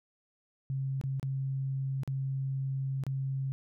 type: tone with dropouts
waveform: sine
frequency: 134.7 Hz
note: C#3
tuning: 49 cents flat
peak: -30 dBFS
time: 0.7-3.52 s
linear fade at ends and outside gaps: 0 ms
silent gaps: 1.013-1.038 / 1.197-1.229 / 2.034-2.076 / 3.037-3.066 s
effects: none